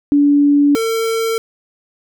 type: tone pair in turn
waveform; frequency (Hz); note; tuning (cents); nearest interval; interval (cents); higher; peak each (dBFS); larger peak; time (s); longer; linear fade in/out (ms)
sine / square; 287.7 / 451.6; D4 / A4; -36 / +45; minor sixth; 781; second; -8 / -16; first; 0.12-0.75 / 0.75-1.38; neither; 0
effects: none